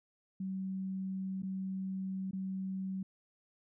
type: tone with dropouts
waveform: sine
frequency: 190.2 Hz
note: F#3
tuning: 48 cents sharp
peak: -35 dBFS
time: 0.4-3.03 s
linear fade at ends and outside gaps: 5 ms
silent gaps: 1.422-1.431 / 2.311-2.331 s
effects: none